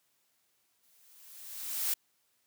blue noise with exponential growth, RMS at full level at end -29 dBFS, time 0.83-1.94 s, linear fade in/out 5 ms, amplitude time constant 240 ms, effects white hiss -74 dBFS RMS until 2.46 s + high-pass 80 Hz 12 dB/octave

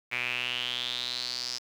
sawtooth tone with band-pass filter sweep, 123.3 Hz, B2, 2 cents flat, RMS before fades -33 dBFS, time 0.11-1.59 s, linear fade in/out 20 ms, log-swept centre 2300 to 5200 Hz, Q 6.7, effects 9-bit

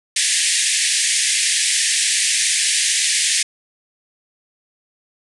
white band-pass noise, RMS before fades -18 dBFS, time 0.16-3.43 s, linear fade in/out 5 ms, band 1700 to 10000 Hz, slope 96 dB/octave, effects none

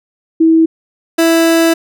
sine / 30% pulse tone pair in turn, 324.2 / 329.9 Hz, E4 / E4, -29 / +1 cents, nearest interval unison, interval 30 cents, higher second, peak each -5 dBFS, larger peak neither, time 0.4-0.66 / 1.18-1.74 s, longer second, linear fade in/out 10 ms, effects none

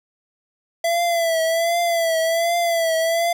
square tone with vibrato, 669 Hz, E5, 25 cents sharp, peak -18 dBFS, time 0.84-3.33 s, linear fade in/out 5 ms, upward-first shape triangle, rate 1.3 Hz, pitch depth 65 cents each way, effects none

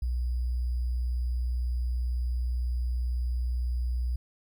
sine tone with sample-and-hold, 61 Hz, B1, 21 cents flat, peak -26 dBFS, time 0.02-4.16 s, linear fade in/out 5 ms, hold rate 4900 Hz, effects none

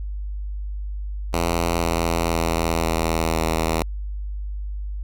5% pulse tone with pitch steps, 84.6 / 83.68 / 82.76 / 81.86 / 80.97 Hz, E2 / E2 / E2 / E2 / E2, +45 / +27 / +7 / -12 / -30 cents, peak -9 dBFS, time 1.33-3.83 s, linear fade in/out 5 ms, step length 500 ms, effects added 50 Hz sine -26 dBFS peak until 5.03 s

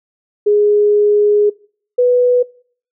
sine tone pair in turn, 415.3 / 493.6 Hz, G#4 / B4, 0 / -1 cents, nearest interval minor third, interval 299 cents, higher second, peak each -8 dBFS, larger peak neither, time 0.46-1.5 / 1.98-2.43 s, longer first, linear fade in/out 10 ms, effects noise-tail reverb RT60 0.5 s tail -23 dB re dry

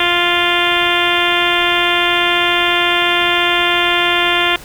harmonic tone, 349.2 Hz, F4, in tune, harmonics 1 / 2 / 3 / 4 / 5 / 6 / 7 / 8 / 9 / 10, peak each -21 / -21 / -21 / -21 / -21 / -21 / -21 / -21 / -21 / -21 dBFS, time 0-4.56 s, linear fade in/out 2 ms, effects pink hiss -36 dBFS RMS until 4.64 s

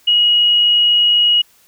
sine tone, 2898 Hz, F#7, 37 cents flat, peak -9 dBFS, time 0.07-1.42 s, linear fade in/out 10 ms, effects white hiss -52 dBFS RMS until 1.67 s

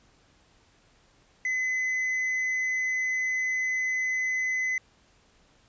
triangle tone with tanh clipping, 2027 Hz, B6, 45 cents sharp, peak -26 dBFS, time 1.45-4.78 s, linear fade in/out 2 ms, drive 8 dB, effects pink hiss -62 dBFS RMS until 5.68 s + resampled to 16000 Hz

